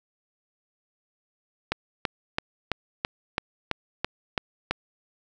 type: click train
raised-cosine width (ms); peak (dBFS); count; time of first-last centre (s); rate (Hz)
0.3; -8; 10; 1.72-4.71; 3.01
effects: none